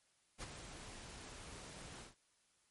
pink noise with ADSR envelope, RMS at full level -44 dBFS, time 0.38-2.15 s, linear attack 49 ms, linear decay 16 ms, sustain -8 dB, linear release 140 ms, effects white hiss -75 dBFS RMS until 2.7 s + MP3 48 kbps

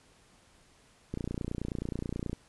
click train, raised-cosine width 3 ms, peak -21 dBFS, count 36, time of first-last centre 1.14-2.33 s, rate 29.4 Hz, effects pink hiss -62 dBFS RMS until 2.48 s + resampled to 24000 Hz

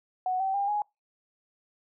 sine tone with pitch steps, 740 / 769.6 / 800.5 / 832.5 Hz, F#5 / G5 / G5 / G#5, 0 / -32 / +36 / +4 cents, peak -25 dBFS, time 0.26-0.82 s, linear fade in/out 2 ms, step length 140 ms, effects noise-tail reverb RT60 0.2 s tail -25 dB re dry

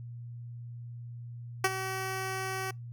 10% pulse tone with ADSR envelope, 380.3 Hz, F#4, 48 cents sharp, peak -13 dBFS, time 1.64-2.71 s, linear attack 5 ms, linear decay 38 ms, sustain -12 dB, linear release 5 ms, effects noise-tail reverb RT60 0.2 s tail -26 dB re dry + added 119 Hz sine -40 dBFS peak until 2.92 s

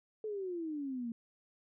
sine exponential sweep, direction down, 440 to 226.6 Hz, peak -36 dBFS, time 0.24-1.12 s, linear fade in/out 2 ms, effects none

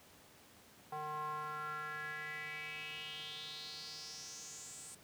square tone with band-pass filter sweep, 152.2 Hz, D#3, 38 cents flat, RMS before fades -45 dBFS, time 0.92-4.95 s, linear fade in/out 5 ms, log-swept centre 880 to 8600 Hz, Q 5.2, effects pink hiss -61 dBFS RMS until 5.03 s + high-pass 100 Hz 12 dB/octave

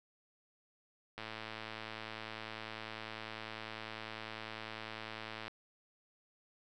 click train, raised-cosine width 0.3 ms, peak -27 dBFS, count 474, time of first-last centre 1.18-5.48 s, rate 110 Hz, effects none

